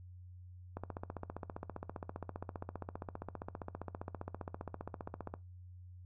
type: click train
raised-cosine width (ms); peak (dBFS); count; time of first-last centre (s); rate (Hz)
1; -27; 70; 0.77-5.34; 15.1
effects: noise-tail reverb RT60 0.2 s tail -20 dB re dry + added 90 Hz sine -50 dBFS peak until 6.05 s